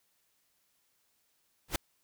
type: noise with exponential growth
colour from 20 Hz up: pink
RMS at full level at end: -24 dBFS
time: 1.68-1.76 s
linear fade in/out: 5 ms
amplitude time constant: 17 ms
effects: white hiss -74 dBFS RMS until 2.03 s